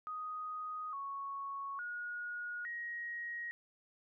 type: tone with pitch steps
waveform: sine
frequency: 1247 / 1107 / 1445 / 1888 Hz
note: D#6 / C#6 / F#6 / A#6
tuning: +3 / -3 / -41 / +22 cents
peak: -39 dBFS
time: 0.07-3.51 s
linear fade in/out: 0 ms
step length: 860 ms
effects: none